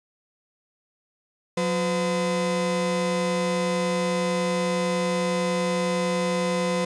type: tone pair together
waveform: 35% pulse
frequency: 180 / 509.1 Hz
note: F#3 / C5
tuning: -47 / -47 cents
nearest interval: octave + tritone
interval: 1800 cents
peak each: -24 / -23 dBFS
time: 1.57-6.85 s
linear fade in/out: 5 ms
effects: resampled to 22050 Hz